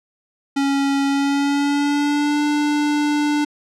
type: tone with pitch glide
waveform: square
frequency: 277.2 to 295.4 Hz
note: C#4 to D4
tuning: 0 to +10 cents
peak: -17 dBFS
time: 0.56-3.45 s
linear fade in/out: 10 ms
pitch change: +110 cents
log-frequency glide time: 1.06-2.43 s
effects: low-pass 7000 Hz 12 dB/octave